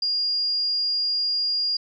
sine tone, 4831 Hz, D8, 48 cents sharp, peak -21 dBFS, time 0.02-1.77 s, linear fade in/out 5 ms, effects none

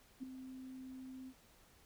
sine tone with ADSR envelope, 260 Hz, C4, 11 cents flat, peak -38 dBFS, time 0.2-1.34 s, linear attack 32 ms, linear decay 4 ms, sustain -9 dB, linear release 61 ms, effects pink hiss -66 dBFS RMS until 1.85 s

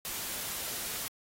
white noise, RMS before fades -37 dBFS, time 0.05-1.08 s, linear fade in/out 0 ms, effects AAC 48 kbps

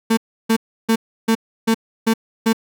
35% pulse tone bursts, 225 Hz, A3, 39 cents sharp, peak -11 dBFS, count 7, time 0.1-2.531 s, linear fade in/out 10 ms, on 73 ms, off 320 ms, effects none

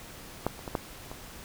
clicks, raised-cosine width 1 ms, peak -12 / -30 / -22 / -13 / -26 dBFS, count 5, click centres 0.466 / 0.592 / 0.678 / 0.752 / 1.115 s, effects pink hiss -46 dBFS RMS until 1.44 s

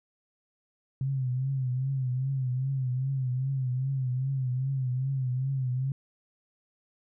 sine tone with vibrato, 130.81 Hz, C3, in tune, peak -26 dBFS, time 1.01-5.92 s, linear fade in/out 2 ms, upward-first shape triangle, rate 2.5 Hz, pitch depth 95 cents each way, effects none

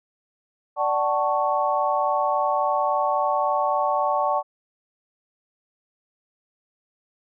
sine chord, D major seventh, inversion none, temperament equal with one note detuned, 587.3 / 756.4 / 880 / 1108.7 Hz, D5 / F#5 / A5 / C#6, 0 / +38 / 0 / 0 cents, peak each -25 dBFS, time 0.76-4.43 s, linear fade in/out 50 ms, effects none

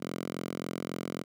5% pulse tone with high-pass filter, 43.65 Hz, F1, in tune, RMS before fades -37 dBFS, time 0-1.24 s, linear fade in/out 20 ms, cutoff 190 Hz, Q 1.5, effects none

